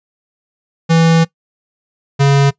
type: tone pair in turn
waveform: square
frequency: 164.4 / 139.61 Hz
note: E3 / C#3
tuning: -4 / +13 cents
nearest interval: minor third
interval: 283 cents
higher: first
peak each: -8 dBFS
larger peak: neither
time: 0.89-1.25 / 2.19-2.51 s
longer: first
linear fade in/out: 20 ms
effects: noise-tail reverb RT60 0.1 s tail -21 dB re dry + resampled to 16000 Hz